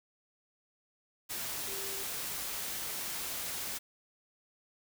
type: tone in noise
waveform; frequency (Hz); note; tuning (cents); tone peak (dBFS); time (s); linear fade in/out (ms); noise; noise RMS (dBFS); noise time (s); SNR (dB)
sine; 392; G4; 0; -46; 1.67-2.04; 20; white; -38; 1.29-3.79; -11
effects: none